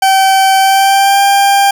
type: tone with pitch glide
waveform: 40% pulse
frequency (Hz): 771 to 795.4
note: G5 to G5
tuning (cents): -29 to +25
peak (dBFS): -5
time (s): 0.02-1.71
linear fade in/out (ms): 5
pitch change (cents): +54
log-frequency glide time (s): 0.58-1.22
effects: none